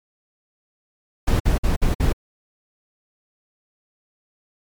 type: noise bursts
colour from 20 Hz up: brown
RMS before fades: -17 dBFS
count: 5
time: 1.27-2.128 s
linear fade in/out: 10 ms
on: 130 ms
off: 52 ms
effects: MP3 96 kbps